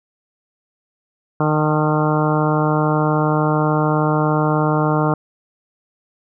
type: harmonic tone with a mistuned harmonic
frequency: 153.1 Hz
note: D#3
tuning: 28 cents flat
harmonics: 1 / 2 / 3 / 4 / 5 / 6 / 7 / 8 / 9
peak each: -18 / -21 / -23 / -24 / -25 / -26 / -26 / -27 / -28 dBFS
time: 1.4-5.14 s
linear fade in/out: 2 ms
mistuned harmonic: 6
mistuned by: -32 cents
effects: none